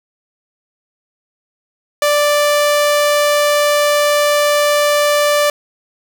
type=tone; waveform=sawtooth; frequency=587.3 Hz; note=D5; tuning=in tune; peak=-7 dBFS; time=2.02-5.5 s; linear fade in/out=2 ms; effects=none